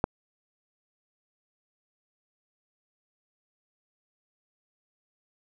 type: click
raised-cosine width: 1 ms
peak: -9 dBFS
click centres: 0.041 s
effects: none